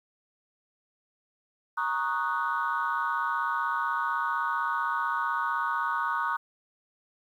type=chord; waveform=sine; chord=D# minor seventh; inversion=second; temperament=equal; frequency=932.3 / 1108.7 / 1244.5 / 1480 Hz; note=A#5 / C#6 / D#6 / F#6; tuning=0 / 0 / 0 / 0 cents; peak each=-31 dBFS; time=1.77-6.37 s; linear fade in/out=10 ms; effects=tanh soft clip ceiling -18 dBFS + 10-bit